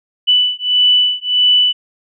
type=beating tone pair; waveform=sine; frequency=2978 / 2979.6 Hz; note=F#7 / F#7; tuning=+11 / +11 cents; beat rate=1.6 Hz; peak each=-13 dBFS; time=0.27-1.73 s; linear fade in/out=20 ms; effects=none